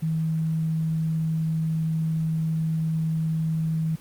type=tone; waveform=sine; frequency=160 Hz; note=D#3; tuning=49 cents sharp; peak=-22 dBFS; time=0.02-3.96 s; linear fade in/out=10 ms; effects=pink hiss -50 dBFS RMS until 4 s + Opus 24 kbps